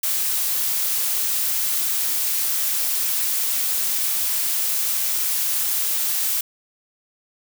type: noise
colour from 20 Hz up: blue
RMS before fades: -22 dBFS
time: 0.03-6.41 s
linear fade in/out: 5 ms
effects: none